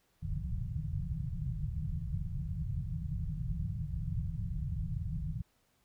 white low-pass noise, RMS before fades -36 dBFS, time 0.22-5.42 s, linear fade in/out 5 ms, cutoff 170 Hz, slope 96 dB/octave, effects pink hiss -73 dBFS RMS until 5.84 s

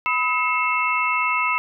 sine tone cluster, 995 / 1278 / 2166 / 2662 Hz, B5 / D#6 / C#7 / E7, +13 / +46 / -41 / +16 cents, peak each -24 dBFS, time 0.06-1.58 s, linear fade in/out 0 ms, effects none

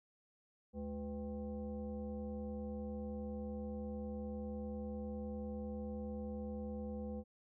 sine tone with frequency modulation, 212.8 Hz, G#3, 42 cents sharp, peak -40 dBFS, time 0.73-7.24 s, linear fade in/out 50 ms, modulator 287 Hz, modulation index 1.1, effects none

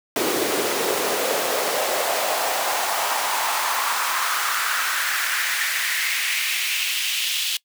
pink noise with high-pass filter sweep, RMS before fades -23 dBFS, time 0.16-7.57 s, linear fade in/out 2 ms, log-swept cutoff 340 to 3200 Hz, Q 2.8, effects noise-tail reverb RT60 0.1 s tail -22 dB re dry

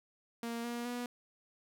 sawtooth tone with pitch steps, 233.1 / 238.1 / 243.3 Hz, A#3 / A#3 / B3, 0 / +37 / -26 cents, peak -33 dBFS, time 0.43-1.06 s, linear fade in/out 2 ms, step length 210 ms, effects none

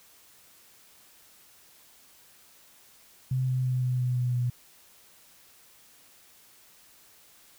sine tone with pitch steps, 129.4 / 128.28 / 127.18 / 126.08 / 124.99 / 123.91 / 122.84 Hz, C3 / C3 / C3 / B2 / B2 / B2 / B2, -19 / -34 / -49 / +36 / +21 / +6 / -9 cents, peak -24 dBFS, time 3.31-4.5 s, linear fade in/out 5 ms, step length 170 ms, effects white hiss -57 dBFS RMS until 7.58 s

